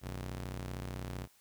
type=ring-modulated tone; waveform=sawtooth; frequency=93 Hz; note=F#2; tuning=9 cents sharp; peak=-32 dBFS; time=0.01-1.28 s; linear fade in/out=50 ms; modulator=28.7 Hz; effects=white hiss -66 dBFS RMS until 1.4 s